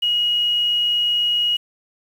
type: tone with quantisation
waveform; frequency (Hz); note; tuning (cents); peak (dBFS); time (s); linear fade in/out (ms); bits
sine; 2894; F#7; -39; -16; 0.02-1.57; 10; 7
effects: none